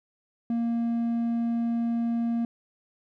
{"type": "tone with hard clipping", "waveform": "sine", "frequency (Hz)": 233.1, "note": "A#3", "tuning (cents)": 0, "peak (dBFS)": -25, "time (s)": [0.5, 2.45], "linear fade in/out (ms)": 2, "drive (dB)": 3, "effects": []}